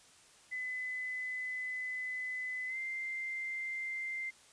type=tone with pitch glide; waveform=sine; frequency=2013 to 2089 Hz; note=B6 to C7; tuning=+33 to -3 cents; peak=-36 dBFS; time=0.51-4.31 s; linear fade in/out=20 ms; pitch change=+64 cents; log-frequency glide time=2.67-2.77 s; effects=white hiss -61 dBFS RMS until 4.52 s + resampled to 22050 Hz